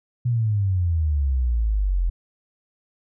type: exponential sweep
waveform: sine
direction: down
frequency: 124 to 42.03 Hz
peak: -18 dBFS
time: 0.25-2.1 s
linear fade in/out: 10 ms
effects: none